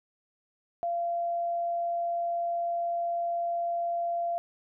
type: tone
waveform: sine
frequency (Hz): 687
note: F5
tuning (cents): -29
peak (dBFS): -27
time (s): 0.83-4.38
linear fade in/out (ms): 0
effects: none